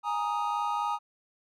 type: chord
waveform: triangle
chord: Ab suspended second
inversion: none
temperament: just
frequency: 830.6 / 934.4 / 1245.9 Hz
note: Ab5 / Bb5 / Eb6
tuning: 0 / +4 / +2 cents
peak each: -30 dBFS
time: 0.03-0.99 s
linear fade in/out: 50 ms
effects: none